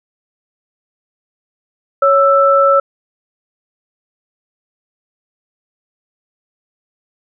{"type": "tone pair together", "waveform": "sine", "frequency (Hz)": [555, 1325], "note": ["C#5", "E6"], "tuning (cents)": [2, 9], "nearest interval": "octave + minor third", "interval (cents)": 1507, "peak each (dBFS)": -10, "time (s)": [2.02, 2.8], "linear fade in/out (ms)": 5, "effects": []}